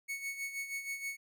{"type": "tone with tremolo", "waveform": "45% pulse", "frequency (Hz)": 2214, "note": "C#7", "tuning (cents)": -3, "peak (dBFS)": -35, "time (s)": [0.08, 1.17], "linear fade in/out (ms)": 20, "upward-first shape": "sine", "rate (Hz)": 6.3, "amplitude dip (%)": 65, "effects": []}